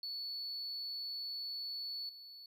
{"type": "tone with level steps", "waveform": "triangle", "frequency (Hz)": 4435, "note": "C#8", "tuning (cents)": 0, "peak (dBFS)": [-37, -49], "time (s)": [0.03, 2.46], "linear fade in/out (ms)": 2, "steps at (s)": 2.09, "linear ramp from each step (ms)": 2, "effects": ["tanh soft clip ceiling -35 dBFS"]}